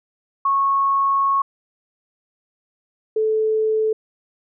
sine tone pair in turn, 1100 / 436.3 Hz, C#6 / A4, -14 / -15 cents, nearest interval octave + major third, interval 1601 cents, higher first, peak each -15 / -16 dBFS, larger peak first, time 0.45-1.42 / 3.16-3.93 s, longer first, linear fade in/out 5 ms, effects none

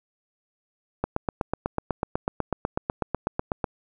click train, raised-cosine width 1 ms, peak -10 dBFS, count 22, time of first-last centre 1.04-3.642 s, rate 8.07 Hz, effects none

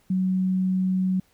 sine tone, 186.5 Hz, F#3, 14 cents sharp, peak -20 dBFS, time 0.1-1.2 s, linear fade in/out 5 ms, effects pink hiss -63 dBFS RMS until 1.33 s

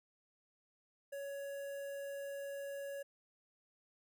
square tone with notch filter, 559 Hz, C#5, 14 cents sharp, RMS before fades -44 dBFS, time 1.12-3.03 s, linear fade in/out 10 ms, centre 4200 Hz, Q 0.71, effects none

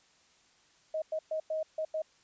sine tone bursts at uneven times, 629 Hz, D#5, 19 cents sharp, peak -30 dBFS, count 6, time 0.94-1.02 / 1.12-1.19 / 1.31-1.4 / 1.5-1.63 / 1.78-1.85 / 1.94-2.02 s, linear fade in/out 5 ms, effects white hiss -65 dBFS RMS until 2.23 s + resampled to 16000 Hz

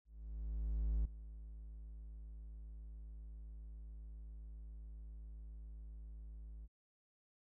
triangle tone with ADSR envelope, 53.7 Hz, A1, 41 cents flat, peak -30 dBFS, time 0.05-6.68 s, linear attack 1000 ms, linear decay 6 ms, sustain -16 dB, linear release 35 ms, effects none

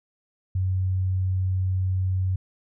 sine tone, 93.4 Hz, F#2, 17 cents sharp, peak -21 dBFS, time 0.55-2.36 s, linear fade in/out 5 ms, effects none

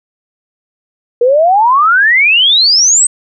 sine exponential sweep, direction up, 467.3 to 8372 Hz, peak -5 dBFS, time 1.21-3.07 s, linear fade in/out 5 ms, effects none

